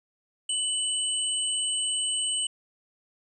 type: tone pair together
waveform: sine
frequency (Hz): 2981 / 8361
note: F#7 / C9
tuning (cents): +12 / -2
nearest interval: octave + tritone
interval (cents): 1786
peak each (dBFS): -28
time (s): 0.49-2.47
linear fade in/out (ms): 5
effects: none